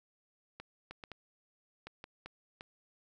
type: clicks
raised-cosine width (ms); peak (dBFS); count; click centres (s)
0.3; -29; 8; 0.6 / 0.91 / 1.038 / 1.117 / 1.87 / 2.041 / 2.26 / 2.609
effects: none